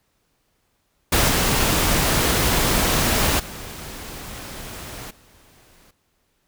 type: noise with level steps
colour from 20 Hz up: pink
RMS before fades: -17 / -19 / -35 / -53 dBFS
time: 1.12-5.91 s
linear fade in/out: 5 ms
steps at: 1.28 / 3.39 / 5.1 s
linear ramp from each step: 10 ms
effects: pink hiss -68 dBFS RMS until 6.47 s